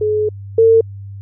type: tone pair in turn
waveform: sine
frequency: 425.4 / 451.9 Hz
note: G#4 / A4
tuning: +42 / +46 cents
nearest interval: minor second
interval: 104 cents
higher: second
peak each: -13 / -6 dBFS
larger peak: second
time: 0.01-0.29 / 0.58-0.81 s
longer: first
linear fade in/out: 5 ms
effects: added 99 Hz sine -28 dBFS peak until 1.21 s